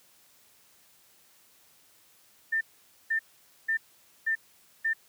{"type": "tone bursts", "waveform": "sine", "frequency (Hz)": 1795, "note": "A6", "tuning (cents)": 34, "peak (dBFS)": -24, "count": 5, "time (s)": [2.52, 4.935], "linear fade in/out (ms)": 10, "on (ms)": 91, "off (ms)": 490, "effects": ["white hiss -61 dBFS RMS until 5.08 s", "high-pass 60 Hz 12 dB/octave"]}